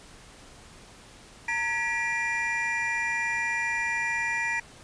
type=tone cluster; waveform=triangle; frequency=918 / 1682 / 1939 / 2382 Hz; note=A#5 / G#6 / B6 / D7; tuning=-27 / +22 / -32 / +24 cents; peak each=-32 / -35 / -27 / -29 dBFS; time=1.48-4.6 s; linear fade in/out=5 ms; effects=pink hiss -50 dBFS RMS until 4.83 s + resampled to 22050 Hz